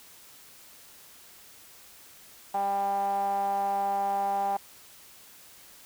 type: tone with band-pass filter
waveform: sawtooth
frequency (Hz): 198.4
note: G3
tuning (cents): +21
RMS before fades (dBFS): -28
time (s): 2.54-4.57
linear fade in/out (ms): 5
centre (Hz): 810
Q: 9.8
effects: white hiss -52 dBFS RMS until 5.85 s